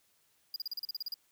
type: tone bursts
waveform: square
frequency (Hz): 4856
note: D#8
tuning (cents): -43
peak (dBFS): -35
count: 11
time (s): 0.54-1.141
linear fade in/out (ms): 2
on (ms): 21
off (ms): 37
effects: white hiss -71 dBFS RMS until 1.31 s